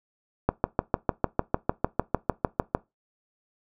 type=click train; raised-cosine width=1 ms; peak=-6 dBFS; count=16; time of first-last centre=0.49-2.749 s; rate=6.64 Hz; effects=noise-tail reverb RT60 0.2 s tail -21 dB re dry